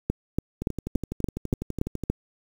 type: two click trains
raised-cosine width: 3 ms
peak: -10 / -17 dBFS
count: 8 / 18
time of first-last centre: 0.1-2.1 / 0.62-2.037 s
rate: 3.5 / 12 Hz
effects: 7-bit